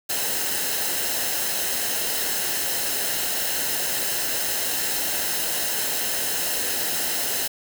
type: noise with comb filter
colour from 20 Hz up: white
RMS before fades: -25 dBFS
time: 0.09-7.48 s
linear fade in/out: 10 ms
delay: 0.86 ms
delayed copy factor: -0.55
effects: none